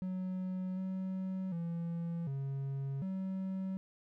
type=tone with pitch steps; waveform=triangle; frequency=185.3 / 188.3 / 168.8 / 137 / 189.9 Hz; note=F#3 / F#3 / E3 / C#3 / F#3; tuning=+3 / +31 / +41 / -20 / +45 cents; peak=-33 dBFS; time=0.02-3.77 s; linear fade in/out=0 ms; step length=750 ms; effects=none